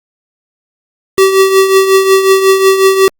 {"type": "tone with tremolo", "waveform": "square", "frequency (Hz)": 384.8, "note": "G4", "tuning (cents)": -32, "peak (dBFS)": -3, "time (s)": [1.18, 3.08], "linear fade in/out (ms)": 0, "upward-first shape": "triangle", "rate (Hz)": 5.5, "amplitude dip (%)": 65, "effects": ["Opus 48 kbps"]}